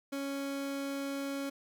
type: tone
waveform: 30% pulse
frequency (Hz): 277.2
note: C#4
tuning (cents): 0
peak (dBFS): -32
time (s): 0.12-1.5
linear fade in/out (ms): 10
effects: none